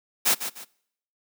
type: noise with echo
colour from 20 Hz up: white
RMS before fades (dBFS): -20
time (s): 0.25-0.35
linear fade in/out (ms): 20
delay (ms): 150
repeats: 2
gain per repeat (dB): -10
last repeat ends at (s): 0.65
effects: noise-tail reverb RT60 0.7 s tail -23 dB re dry + high-pass 200 Hz 12 dB/octave